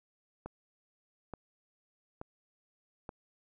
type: click train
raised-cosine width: 1 ms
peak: -27 dBFS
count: 4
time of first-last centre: 0.46-3.092 s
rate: 1.14 Hz
effects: none